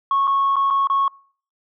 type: tone with dropouts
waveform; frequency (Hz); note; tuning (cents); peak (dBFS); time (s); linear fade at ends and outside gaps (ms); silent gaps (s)
sine; 1100; C#6; -14; -14; 0.11-1.08; 2; 0.272-0.276 / 0.558-0.565 / 0.703-0.707 / 0.872-0.899
effects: noise-tail reverb RT60 0.5 s tail -26 dB re dry + tanh soft clip ceiling -12 dBFS